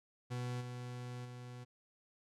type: tone with level steps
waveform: 40% pulse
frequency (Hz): 123.47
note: B2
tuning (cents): 0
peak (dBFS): -37 / -42 / -46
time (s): 0.3-1.65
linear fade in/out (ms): 20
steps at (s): 0.6 / 1.24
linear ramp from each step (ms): 20
effects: low-pass 9000 Hz 12 dB/octave